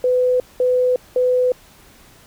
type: tone bursts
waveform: sine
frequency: 502 Hz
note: B4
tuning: 28 cents sharp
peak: -13 dBFS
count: 3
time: 0.04-1.52 s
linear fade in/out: 2 ms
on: 360 ms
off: 200 ms
effects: pink hiss -48 dBFS RMS until 2.26 s